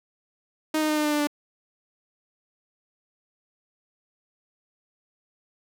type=tone with pitch steps; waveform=sawtooth; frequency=311.1 / 308.1 / 305 / 302.1 / 299.1 / 296.2 / 293.3 Hz; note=D#4 / D#4 / D#4 / D4 / D4 / D4 / D4; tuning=0 / -17 / -34 / +49 / +32 / +15 / -2 cents; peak=-18 dBFS; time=0.74-1.272 s; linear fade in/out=5 ms; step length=76 ms; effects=none